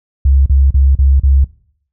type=tone bursts; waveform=sine; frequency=68 Hz; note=C#2; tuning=33 cents flat; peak=-6 dBFS; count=5; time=0.25-1.444 s; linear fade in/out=5 ms; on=210 ms; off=36 ms; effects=noise-tail reverb RT60 0.6 s tail -19 dB re dry